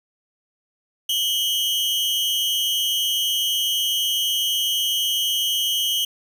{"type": "tone pair together", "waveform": "40% pulse", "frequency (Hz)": [2960, 3196], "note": ["F#7", "G7"], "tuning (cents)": [0, 33], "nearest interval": "minor second", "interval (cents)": 133, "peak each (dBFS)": -22, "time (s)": [1.09, 6.05], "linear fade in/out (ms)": 5, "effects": []}